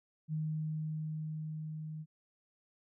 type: tone with level ramp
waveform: sine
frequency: 155.56 Hz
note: D#3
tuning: in tune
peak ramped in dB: -32 to -40 dBFS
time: 0.28-2.06 s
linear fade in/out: 50 ms
effects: none